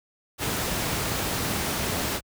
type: noise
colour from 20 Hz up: pink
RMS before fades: -27 dBFS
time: 0.38-2.21 s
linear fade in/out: 50 ms
effects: high-pass 60 Hz 12 dB/octave